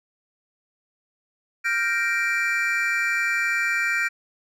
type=chord; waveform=triangle; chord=G minor seventh; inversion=third; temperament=equal; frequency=1396.9 / 1568 / 1864.7 / 2349 Hz; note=F6 / G6 / Bb6 / D7; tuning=0 / 0 / 0 / 0 cents; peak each=-26 / -26 / -25 / -23 dBFS; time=1.64-4.09 s; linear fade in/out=20 ms; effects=none